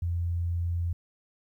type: tone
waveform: sine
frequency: 85.9 Hz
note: F2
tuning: 28 cents flat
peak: -26 dBFS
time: 0.02-0.93 s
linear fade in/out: 5 ms
effects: 11-bit